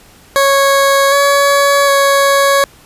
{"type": "tone with pitch steps", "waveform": "20% pulse", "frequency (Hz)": [552, 563, 556], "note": ["C#5", "C#5", "C#5"], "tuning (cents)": [-7, 27, 5], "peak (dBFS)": -3, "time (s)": [0.36, 2.64], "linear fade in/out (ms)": 0, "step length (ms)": 760, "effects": ["pink hiss -43 dBFS RMS until 2.85 s", "resampled to 32000 Hz"]}